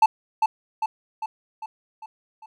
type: tone with echo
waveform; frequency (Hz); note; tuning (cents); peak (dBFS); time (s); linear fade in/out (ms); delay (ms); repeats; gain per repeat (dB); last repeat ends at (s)
triangle; 879; A5; -2; -9; 0.02-0.06; 5; 400; 6; -5; 2.46
effects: none